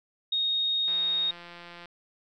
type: tone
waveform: sine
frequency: 3726 Hz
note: A#7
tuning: 2 cents flat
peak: -24 dBFS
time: 0.32-1.31 s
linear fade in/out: 5 ms
type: click train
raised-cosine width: 0.3 ms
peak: -29 dBFS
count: 170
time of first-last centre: 0.88-1.857 s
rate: 173 Hz
effects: none